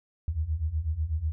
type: beating tone pair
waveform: sine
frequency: 73.9 / 82 Hz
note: D2 / E2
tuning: +11 / -9 cents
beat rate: 8.1 Hz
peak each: -31 / -28 dBFS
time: 0.28-1.32 s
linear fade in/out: 0 ms
effects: none